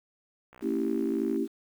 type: click train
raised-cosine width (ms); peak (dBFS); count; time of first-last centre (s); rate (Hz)
0.5; -36; 53; 0.53-1.361; 62.6
type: chord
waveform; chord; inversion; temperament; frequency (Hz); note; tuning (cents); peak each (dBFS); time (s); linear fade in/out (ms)
sine; A# diminished seventh; none; equal with one note detuned; 227.9 / 277.2 / 329.6 / 392; A#3 / C#4 / E4 / G4; -39 / 0 / 0 / 0; -32 / -31 / -31 / -32; 0.61-1.48; 50
effects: 9-bit